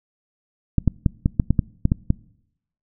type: clicks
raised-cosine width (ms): 5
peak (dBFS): -4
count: 10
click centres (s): 0.783 / 0.877 / 1.062 / 1.259 / 1.398 / 1.506 / 1.592 / 1.854 / 1.919 / 2.104
effects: noise-tail reverb RT60 0.8 s tail -24 dB re dry